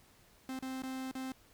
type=tone with dropouts; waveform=45% pulse; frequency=261.6 Hz; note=C4; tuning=in tune; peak=-38 dBFS; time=0.49-1.32 s; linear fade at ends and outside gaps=1 ms; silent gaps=0.59-0.625 / 0.821-0.835 / 1.113-1.152 s; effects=pink hiss -64 dBFS RMS until 1.53 s